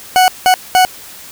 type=tone bursts at uneven times; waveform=40% pulse; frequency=740 Hz; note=F#5; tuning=in tune; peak=-5 dBFS; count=3; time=0.16-0.28 / 0.46-0.54 / 0.75-0.85 s; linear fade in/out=0 ms; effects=white hiss -34 dBFS RMS until 1.31 s